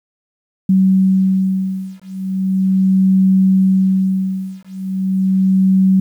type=beating tone pair; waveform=sine; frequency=189.6 / 189.98 Hz; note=F#3 / F#3; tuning=+43 / +46 cents; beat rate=0.38 Hz; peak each=-14 dBFS; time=0.69-6 s; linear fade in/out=5 ms; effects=8-bit